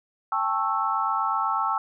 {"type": "chord", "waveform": "sine", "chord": "A dominant seventh", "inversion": "third", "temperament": "just", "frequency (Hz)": [792, 880, 1100, 1320], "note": ["G5", "A5", "C#6", "E6"], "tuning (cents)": [18, 0, -14, 2], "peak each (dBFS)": [-30, -28, -28, -26], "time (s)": [0.32, 1.78], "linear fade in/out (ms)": 2, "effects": []}